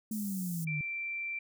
sine exponential sweep, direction down, 220 to 146.83 Hz, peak -33 dBFS, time 0.11-0.81 s, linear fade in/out 2 ms
white high-pass noise, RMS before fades -44 dBFS, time 0.11-0.65 s, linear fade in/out 10 ms, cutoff 6500 Hz, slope 24 dB/octave
sine tone, 2349 Hz, D7, in tune, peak -34 dBFS, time 0.67-1.39 s, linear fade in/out 5 ms
effects none

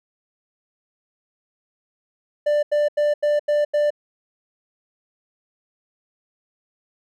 triangle tone bursts, 591 Hz, D5, 11 cents sharp, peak -14 dBFS, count 6, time 2.46-3.905 s, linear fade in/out 10 ms, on 170 ms, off 85 ms, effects none

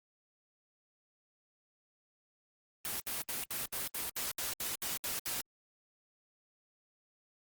white noise bursts, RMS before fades -37 dBFS, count 12, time 2.85-5.409 s, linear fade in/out 0 ms, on 150 ms, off 69 ms, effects Opus 24 kbps

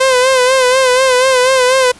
sawtooth tone with vibrato, 514 Hz, C5, 31 cents flat, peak -4 dBFS, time 0-1.92 s, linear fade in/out 10 ms, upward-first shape sine, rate 4.1 Hz, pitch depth 58 cents each way, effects pink hiss -40 dBFS RMS until 1.99 s + resampled to 24000 Hz

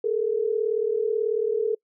sine tone pair together, 423 / 461.3 Hz, G#4 / A#4, +32 / -18 cents, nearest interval major second, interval 150 cents, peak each -24 dBFS, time 0.04-1.75 s, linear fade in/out 5 ms, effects noise-tail reverb RT60 0.1 s tail -26 dB re dry

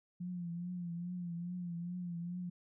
sine tone with vibrato, 174.8 Hz, F3, 2 cents sharp, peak -38 dBFS, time 0.2-2.5 s, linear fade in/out 10 ms, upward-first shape triangle, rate 2.4 Hz, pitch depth 65 cents each way, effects none

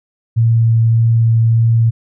sine tone with vibrato, 114.4 Hz, A#2, 32 cents flat, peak -8 dBFS, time 0.36-1.91 s, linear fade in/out 20 ms, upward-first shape sine, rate 1.7 Hz, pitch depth 8 cents each way, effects none

